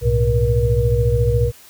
sine tone cluster, 62.7 / 107.6 / 121.7 / 476.9 Hz, B1 / A2 / B2 / A#4, +27 / -38 / -25 / +39 cents, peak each -19 dBFS, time 0.01-1.52 s, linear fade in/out 50 ms, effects white hiss -45 dBFS RMS until 1.69 s

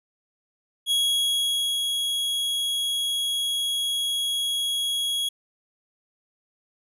45% pulse tone with ADSR envelope, 3322 Hz, G#7, in tune, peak -19 dBFS, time 0.86-5.29 s, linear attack 51 ms, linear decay 890 ms, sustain -4 dB, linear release 6 ms, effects resampled to 32000 Hz

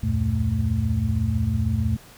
sine tone cluster, 73 / 88.8 / 115 / 219.1 Hz, D2 / F2 / A#2 / A3, -10 / +29 / -23 / -7 cents, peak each -28 / -24 / -24 / -27 dBFS, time 0.03-1.97 s, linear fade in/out 5 ms, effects pink hiss -48 dBFS RMS until 2.17 s

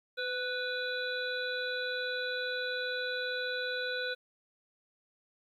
harmonic tone with a mistuned harmonic, 493.9 Hz, B4, in tune, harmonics 1 / 3 / 5 / 7 / 8, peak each -37 / -35 / -46 / -45 / -40 dBFS, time 0.17-4.15 s, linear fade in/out 20 ms, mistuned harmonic 1, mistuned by +32 cents, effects 11-bit

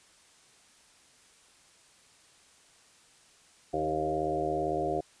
harmonic tone with a mistuned harmonic, 77.78 Hz, D#2, in tune, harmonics 1 / 2 / 4 / 5 / 6 / 7 / 8 / 9, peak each -44 / -41 / -36 / -33 / -40 / -36 / -39 / -32 dBFS, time 3.73-5.01 s, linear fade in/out 10 ms, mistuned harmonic 6, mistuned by +15 cents, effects white hiss -60 dBFS RMS until 5.2 s + resampled to 22050 Hz

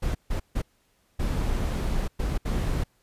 brown noise bursts at uneven times, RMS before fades -26 dBFS, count 6, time 0.02-0.15 / 0.3-0.4 / 0.55-0.62 / 1.19-2.08 / 2.19-2.38 / 2.45-2.84 s, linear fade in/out 10 ms, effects pink hiss -67 dBFS RMS until 3.02 s + resampled to 32000 Hz

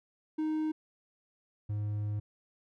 triangle tone pair in turn, 311.1 / 104.51 Hz, D#4 / G#2, 0 / +11 cents, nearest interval octave + perfect fifth, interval 1889 cents, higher first, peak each -27 / -29 dBFS, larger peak first, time 0.38-0.72 / 1.69-2.2 s, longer second, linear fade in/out 10 ms, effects none

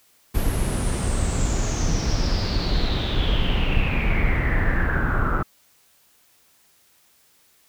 brown noise with low-pass filter sweep, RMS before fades -21 dBFS, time 0.34-5.43 s, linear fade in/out 10 ms, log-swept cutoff 12000 to 1300 Hz, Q 8.2, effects white hiss -59 dBFS RMS until 7.68 s

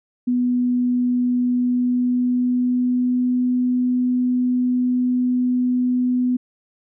sine tone with pitch glide, 246.9 to 249.5 Hz, B3 to B3, 0 to +18 cents, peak -16 dBFS, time 0.27-6.37 s, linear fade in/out 10 ms, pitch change +18 cents, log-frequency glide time 1.53-3.47 s, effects none

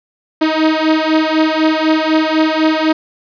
sawtooth beating tone pair, 312.7 / 316.7 Hz, D#4 / D#4, +9 / +31 cents, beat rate 4 Hz, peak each -10 dBFS, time 0.41-2.93 s, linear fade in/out 10 ms, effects resampled to 11025 Hz + 7-bit

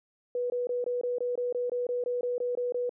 sine tone bursts, 490 Hz, B4, 14 cents flat, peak -27 dBFS, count 15, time 0.35-2.894 s, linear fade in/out 2 ms, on 150 ms, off 21 ms, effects none

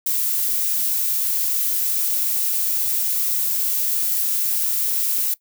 violet noise, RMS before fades -21 dBFS, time 0.06-5.34 s, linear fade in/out 5 ms, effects noise-tail reverb RT60 0.1 s tail -19 dB re dry

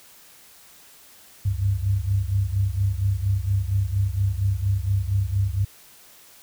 sine tone cluster, 68.7 / 97.3 / 101.6 Hz, C#2 / G2 / G#2, -15 / -12 / -38 cents, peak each -29 / -22 / -25 dBFS, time 1.45-5.65 s, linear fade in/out 10 ms, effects white hiss -50 dBFS RMS until 6.42 s

